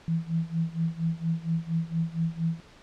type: tone with tremolo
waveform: sine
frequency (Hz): 164.81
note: E3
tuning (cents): 0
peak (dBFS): -22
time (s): 0.08-2.6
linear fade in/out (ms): 0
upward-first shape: sine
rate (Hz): 4.3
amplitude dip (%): 90
effects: pink hiss -53 dBFS RMS until 2.82 s + low-pass 5000 Hz 12 dB/octave